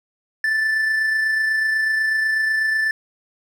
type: tone with amplitude modulation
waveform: triangle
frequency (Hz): 1760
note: A6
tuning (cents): 0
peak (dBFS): -14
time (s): 0.44-2.91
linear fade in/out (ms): 2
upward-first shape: sine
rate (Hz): 28.1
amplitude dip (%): 30
effects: none